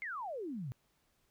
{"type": "exponential sweep", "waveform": "sine", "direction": "down", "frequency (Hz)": [2196, 114.9], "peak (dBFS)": -38, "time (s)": [0.02, 0.72], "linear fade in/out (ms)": 0, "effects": ["pink hiss -75 dBFS RMS until 1.3 s"]}